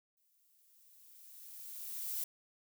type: noise with exponential growth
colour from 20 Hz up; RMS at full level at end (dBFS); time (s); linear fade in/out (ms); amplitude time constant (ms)
violet; -37; 0.17-2.24; 2; 450
effects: none